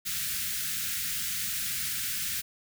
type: band-stop noise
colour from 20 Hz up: white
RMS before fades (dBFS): -32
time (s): 0.05-2.42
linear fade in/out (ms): 20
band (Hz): 220 to 1400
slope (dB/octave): 48
effects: none

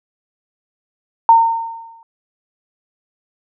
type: tone with exponential decay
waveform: sine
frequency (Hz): 914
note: A#5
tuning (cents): -34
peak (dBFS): -3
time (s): 1.29-2.03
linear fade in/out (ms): 1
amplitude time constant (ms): 160
effects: none

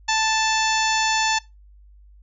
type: harmonic tone with a mistuned harmonic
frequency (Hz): 880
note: A5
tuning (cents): 0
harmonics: 1 / 2 / 3 / 4 / 5 / 6 / 7 / 8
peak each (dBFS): -22 / -25 / -27 / -28 / -29 / -30 / -30 / -31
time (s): 0.08-1.39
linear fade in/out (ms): 10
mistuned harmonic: 6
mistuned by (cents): +21
effects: noise-tail reverb RT60 0.2 s tail -21 dB re dry + added 50 Hz sine -46 dBFS peak until 2.22 s

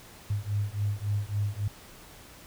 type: beating tone pair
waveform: sine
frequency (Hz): 100.9 / 104.5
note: G#2 / G#2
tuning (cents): -49 / +11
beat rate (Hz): 3.6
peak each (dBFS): -30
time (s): 0.3-1.68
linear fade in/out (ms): 5
effects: pink hiss -50 dBFS RMS until 2.46 s

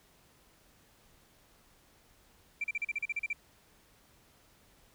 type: tone bursts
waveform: sine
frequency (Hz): 2349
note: D7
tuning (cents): 0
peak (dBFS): -29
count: 11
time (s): 2.61-3.331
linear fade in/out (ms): 5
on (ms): 31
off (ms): 38
effects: tanh soft clip ceiling -26 dBFS + pink hiss -64 dBFS RMS until 4.94 s

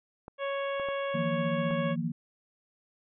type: clicks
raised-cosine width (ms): 1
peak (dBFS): -28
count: 4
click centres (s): 0.281 / 0.798 / 0.887 / 1.71
type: harmonic tone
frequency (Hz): 554.4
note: C#5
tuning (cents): 0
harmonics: 1 / 2 / 3 / 4 / 5 / 6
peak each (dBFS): -31 / -37 / -41 / -43 / -45 / -47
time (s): 0.38-1.96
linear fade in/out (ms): 50
type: chord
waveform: sine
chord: Eb suspended second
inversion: none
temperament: equal with one note detuned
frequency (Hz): 159.38 / 174.61 / 233.1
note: Eb3 / F3 / Bb3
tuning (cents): +42 / 0 / 0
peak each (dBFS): -33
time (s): 1.14-2.12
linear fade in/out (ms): 10
effects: none

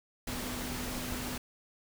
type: tone in noise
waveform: sine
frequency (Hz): 248.6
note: B3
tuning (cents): +12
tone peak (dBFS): -41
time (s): 0.27-1.38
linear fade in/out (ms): 5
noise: pink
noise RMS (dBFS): -38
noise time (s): 0.27-1.38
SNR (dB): -6
effects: none

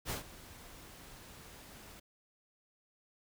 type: noise with ADSR envelope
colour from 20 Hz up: pink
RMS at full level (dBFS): -36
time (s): 0.05-2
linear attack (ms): 56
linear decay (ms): 120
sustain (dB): -17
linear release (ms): 9
effects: none

